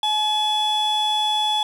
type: tone pair together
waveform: triangle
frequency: 852 / 3408 Hz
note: G#5 / G#7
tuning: +44 / +44 cents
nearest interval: 2 octaves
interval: 2400 cents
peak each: -18 dBFS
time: 0.03-1.63 s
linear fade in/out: 2 ms
effects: tanh soft clip ceiling -14 dBFS